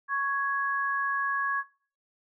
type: tone pair together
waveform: sine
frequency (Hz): 1110 / 1665.7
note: C#6 / G#6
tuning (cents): +2 / +5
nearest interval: perfect fifth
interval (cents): 703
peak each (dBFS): -28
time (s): 0.08-1.64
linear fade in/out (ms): 50
effects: noise-tail reverb RT60 0.4 s tail -18 dB re dry